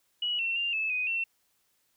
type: tone with pitch steps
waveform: sine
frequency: 2923 / 2709 / 2789 / 2612 / 2499 / 2703 Hz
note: F#7 / E7 / F7 / E7 / D#7 / E7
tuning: -22 / +47 / -3 / -17 / +7 / +43 cents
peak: -27 dBFS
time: 0.22-1.24 s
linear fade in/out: 5 ms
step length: 170 ms
effects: white hiss -72 dBFS RMS until 1.96 s